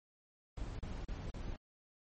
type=noise bursts; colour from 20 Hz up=brown; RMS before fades=-42 dBFS; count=4; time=0.57-1.561 s; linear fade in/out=2 ms; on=220 ms; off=37 ms; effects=MP3 32 kbps

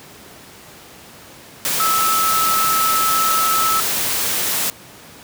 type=tone in noise; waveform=sine; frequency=1305 Hz; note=E6; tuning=18 cents flat; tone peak=-16 dBFS; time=1.8-3.8 s; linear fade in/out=0 ms; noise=white; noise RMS=-20 dBFS; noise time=1.65-4.7 s; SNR=+1 dB; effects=pink hiss -41 dBFS RMS until 5.23 s + high-pass 100 Hz 12 dB/octave

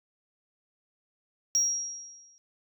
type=tone with exponential decay; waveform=sine; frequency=5650 Hz; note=F8; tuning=19 cents sharp; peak=-18 dBFS; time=1.55-2.38 s; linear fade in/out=0 ms; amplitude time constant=180 ms; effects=tanh soft clip ceiling -19 dBFS

